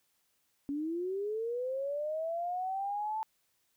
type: linear sweep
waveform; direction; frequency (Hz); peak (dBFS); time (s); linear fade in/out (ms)
sine; up; 277.2 to 886; -32; 0.69-3.23; 0
effects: white hiss -75 dBFS RMS until 3.76 s